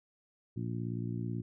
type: harmonic tone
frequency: 58.27 Hz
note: A#1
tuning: in tune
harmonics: 2 / 3 / 4 / 5 / 6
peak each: -36 / -40 / -42 / -44 / -46 dBFS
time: 0.56-1.42 s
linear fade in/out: 10 ms
effects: none